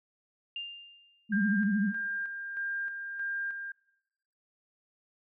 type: tone with exponential decay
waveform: sine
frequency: 2800 Hz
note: F7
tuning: 4 cents sharp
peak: -33 dBFS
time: 0.56-1.35 s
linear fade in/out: 2 ms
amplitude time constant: 170 ms
type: tone with vibrato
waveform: sine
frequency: 204.7 Hz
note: G#3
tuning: 25 cents flat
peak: -25 dBFS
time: 1.29-1.93 s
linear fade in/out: 50 ms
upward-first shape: sine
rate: 13 Hz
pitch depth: 120 cents each way
type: tone with tremolo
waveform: sine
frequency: 1600 Hz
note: G6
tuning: 35 cents sharp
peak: -31 dBFS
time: 1.32-3.72 s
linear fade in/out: 5 ms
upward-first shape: square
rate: 1.6 Hz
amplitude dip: 45%
effects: noise-tail reverb RT60 0.9 s tail -21 dB re dry